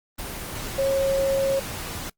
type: tone in noise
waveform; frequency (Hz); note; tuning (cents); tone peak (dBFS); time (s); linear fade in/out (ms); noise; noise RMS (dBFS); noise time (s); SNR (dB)
sine; 544; C#5; -33; -19; 0.78-1.6; 10; pink; -33; 0.18-2.1; +11
effects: noise-tail reverb RT60 0.1 s tail -24 dB re dry + Opus 24 kbps